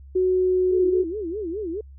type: tone with pitch glide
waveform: sine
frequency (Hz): 370 to 366.8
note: F#4 to F#4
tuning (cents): 0 to -15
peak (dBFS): -17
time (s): 0.15-1.04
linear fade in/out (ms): 10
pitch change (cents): -15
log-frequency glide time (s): 0.26-0.86
type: tone with vibrato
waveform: sine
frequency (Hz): 375.5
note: F#4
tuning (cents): +26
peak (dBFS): -26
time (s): 0.71-1.81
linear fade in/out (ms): 5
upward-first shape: sine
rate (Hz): 4.8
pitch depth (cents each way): 260
effects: added 68 Hz sine -41 dBFS peak until 1.98 s